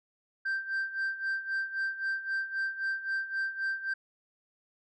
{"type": "tone with tremolo", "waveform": "sine", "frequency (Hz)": 1568, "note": "G6", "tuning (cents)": 0, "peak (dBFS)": -25, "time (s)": [0.45, 3.94], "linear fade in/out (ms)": 10, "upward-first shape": "sine", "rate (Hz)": 3.8, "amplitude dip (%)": 80, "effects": ["tanh soft clip ceiling -27 dBFS"]}